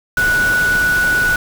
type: tone in noise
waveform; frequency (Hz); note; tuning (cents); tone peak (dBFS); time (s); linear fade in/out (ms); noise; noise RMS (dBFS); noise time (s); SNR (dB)
sine; 1475; F#6; -6; -12; 0.17-1.36; 2; pink; -24; 0.17-1.36; +9
effects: none